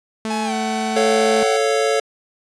sawtooth tone, 220 Hz, A3, in tune, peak -18 dBFS, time 0.25-1.43 s, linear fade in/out 0 ms
45% pulse tone with pitch glide, 844 to 751.9 Hz, G#5 to F#5, +28 to +28 cents, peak -23 dBFS, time 0.3-1.57 s, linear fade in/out 5 ms, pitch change -200 cents, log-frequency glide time 0.44-0.53 s
square chord, A augmented, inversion none, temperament equal, 440 / 554.4 / 698.5 Hz, A4 / C#5 / E#5, 0 / 0 / 0 cents, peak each -19 / -21 / -24 dBFS, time 0.96-2 s, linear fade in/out 5 ms
effects resampled to 22050 Hz

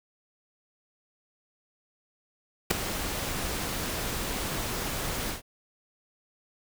pink noise with ADSR envelope, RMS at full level -19 dBFS, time 2.7-5.42 s, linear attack 11 ms, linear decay 4 ms, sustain -13 dB, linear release 120 ms, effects none

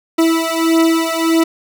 40% pulse beating tone pair, 326.9 / 328.5 Hz, E4 / E4, -14 / -6 cents, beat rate 1.6 Hz, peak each -14 dBFS, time 0.18-1.44 s, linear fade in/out 10 ms, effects none

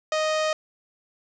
sawtooth tone, 622.3 Hz, D#5, in tune, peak -18 dBFS, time 0.12-0.53 s, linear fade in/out 2 ms, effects resampled to 16000 Hz + 8-bit

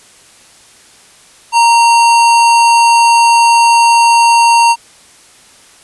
sine tone with sample-and-hold, 932.3 Hz, A#5, in tune, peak -4 dBFS, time 1.52-4.76 s, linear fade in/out 50 ms, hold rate 3675 Hz, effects white hiss -42 dBFS RMS until 5.83 s + resampled to 24000 Hz

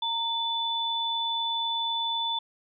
sine tone pair together, 924 / 3492 Hz, A#5 / A7, -16 / -14 cents, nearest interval octave + major seventh, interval 2302 cents, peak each -30 / -28 dBFS, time 0.02-2.39 s, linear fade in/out 5 ms, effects none

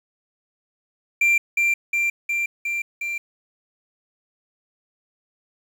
triangle tone with echo, 2367 Hz, D7, 13 cents sharp, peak -13 dBFS, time 1.21-1.38 s, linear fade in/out 5 ms, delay 360 ms, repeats 5, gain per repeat -2 dB, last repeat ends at 3.18 s, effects 8-bit

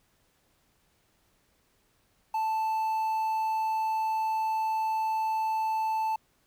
triangle tone with quantisation, 880 Hz, A5, in tune, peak -24 dBFS, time 2.34-6.16 s, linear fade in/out 5 ms, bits 9, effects pink hiss -69 dBFS RMS until 6.46 s

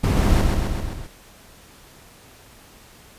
brown noise with echo, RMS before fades -18 dBFS, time 0.03-0.42 s, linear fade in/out 10 ms, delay 130 ms, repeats 5, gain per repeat -3 dB, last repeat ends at 1.07 s, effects pink hiss -48 dBFS RMS until 3.18 s + resampled to 32000 Hz

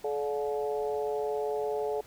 harmonic tone with a mistuned harmonic, 143 Hz, D3, 46 cents flat, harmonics 3 / 4 / 5 / 6, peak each -30 / -36 / -37 / -40 dBFS, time 0.04-2.01 s, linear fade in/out 5 ms, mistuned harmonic 4, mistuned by +36 cents, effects pink hiss -55 dBFS RMS until 2.06 s

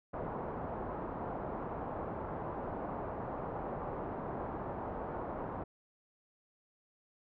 white low-pass noise, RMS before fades -40 dBFS, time 0.13-5.64 s, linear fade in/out 10 ms, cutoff 980 Hz, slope 24 dB/octave, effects none

